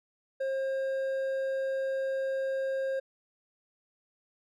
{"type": "tone with hard clipping", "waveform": "sine", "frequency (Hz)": 535, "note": "C5", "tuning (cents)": 38, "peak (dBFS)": -30, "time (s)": [0.4, 3], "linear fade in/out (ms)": 10, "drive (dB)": 5, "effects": []}